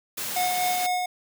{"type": "high-pass noise", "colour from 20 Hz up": "white", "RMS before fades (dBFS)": -31, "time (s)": [0.17, 0.87], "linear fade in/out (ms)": 10, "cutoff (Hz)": 100, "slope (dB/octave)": 48}
{"type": "tone with tremolo", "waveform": "square", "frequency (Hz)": 726, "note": "F#5", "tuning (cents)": -33, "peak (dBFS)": -23, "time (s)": [0.36, 1.06], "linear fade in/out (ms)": 5, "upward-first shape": "sine", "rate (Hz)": 4.1, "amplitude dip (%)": 30}
{"effects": []}